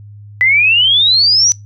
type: exponential sweep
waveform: sine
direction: up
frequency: 1975.5 to 6000 Hz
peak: -7 dBFS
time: 0.41-1.52 s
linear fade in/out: 0 ms
effects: noise-tail reverb RT60 0.2 s tail -22 dB re dry + added 103 Hz sine -32 dBFS peak until 1.65 s